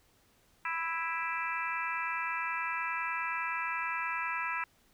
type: harmonic tone with a mistuned harmonic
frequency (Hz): 329.6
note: E4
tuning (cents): 0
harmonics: 3 / 4 / 5 / 6 / 7 / 8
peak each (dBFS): -37 / -38 / -39 / -40 / -40 / -41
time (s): 0.65-4.64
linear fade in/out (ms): 2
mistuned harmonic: 7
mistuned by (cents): +44
effects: pink hiss -67 dBFS RMS until 4.93 s